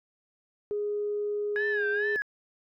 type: tone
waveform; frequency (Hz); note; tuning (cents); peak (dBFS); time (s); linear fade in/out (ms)
sine; 414.4; G#4; -4; -27; 0.71-2.16; 0
type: tone with vibrato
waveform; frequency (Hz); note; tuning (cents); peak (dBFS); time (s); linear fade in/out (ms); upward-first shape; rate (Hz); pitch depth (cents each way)
sine; 1661.2; G#6; 0; -26; 1.56-2.22; 0; sine; 2.3; 110
effects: tanh soft clip ceiling -20 dBFS